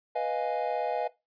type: chord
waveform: triangle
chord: F half-diminished seventh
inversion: second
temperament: equal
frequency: 493.9 / 622.3 / 698.5 / 830.6 Hz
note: Cb5 / Eb5 / F5 / Ab5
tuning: 0 / 0 / 0 / 0 cents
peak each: -31 dBFS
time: 0.15-1.08 s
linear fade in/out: 10 ms
effects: noise-tail reverb RT60 0.2 s tail -17 dB re dry + resampled to 11025 Hz